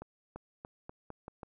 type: accelerating click train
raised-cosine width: 1 ms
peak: -29 dBFS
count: 7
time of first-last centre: 0.02-1.432 s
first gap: 340 ms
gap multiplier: 0.85
effects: none